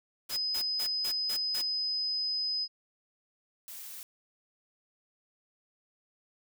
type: noise bursts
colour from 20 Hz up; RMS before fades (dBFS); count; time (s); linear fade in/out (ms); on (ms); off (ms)
white; -39; 6; 0.29-1.62; 10; 80; 170
type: tone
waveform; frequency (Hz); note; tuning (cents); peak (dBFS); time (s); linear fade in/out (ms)
sine; 5030; D#8; +18; -29; 0.3-2.68; 50
type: noise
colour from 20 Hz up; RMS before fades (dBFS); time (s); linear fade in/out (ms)
blue; -44; 3.68-4.03; 0
effects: none